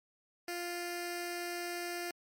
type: tone with notch filter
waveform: 10% pulse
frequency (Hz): 349.2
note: F4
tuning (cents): 0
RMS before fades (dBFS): -39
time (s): 0.48-2.11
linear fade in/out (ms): 2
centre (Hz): 1100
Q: 1.3
effects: MP3 64 kbps